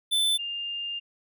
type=tone pair in turn; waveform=square / sine; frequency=3522 / 2806 Hz; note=A7 / F7; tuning=+1 / +8 cents; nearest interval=major third; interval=393 cents; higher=first; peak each=-22 / -30 dBFS; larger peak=first; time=0.11-0.38 / 0.38-1 s; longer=second; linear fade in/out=20 ms; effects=none